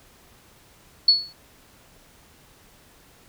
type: tone with exponential decay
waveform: sine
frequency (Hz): 4402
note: C#8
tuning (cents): -13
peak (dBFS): -9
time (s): 1.08-1.33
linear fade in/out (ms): 5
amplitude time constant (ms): 54
effects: pink hiss -54 dBFS RMS until 3.28 s